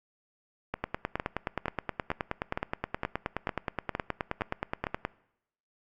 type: two click trains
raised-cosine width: 0.5 ms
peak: -15 / -14 dBFS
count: 10 / 41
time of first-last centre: 0.74-4.868 / 0.84-5.051 s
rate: 2.18 / 9.5 Hz
effects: noise-tail reverb RT60 0.8 s tail -22 dB re dry + Opus 48 kbps